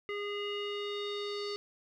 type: tone with low-pass filter sweep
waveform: square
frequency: 409.5 Hz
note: G#4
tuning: 24 cents flat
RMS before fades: -37 dBFS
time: 0.09-1.56 s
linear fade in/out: 0 ms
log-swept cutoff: 2400 to 4600 Hz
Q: 5.1
effects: 12-bit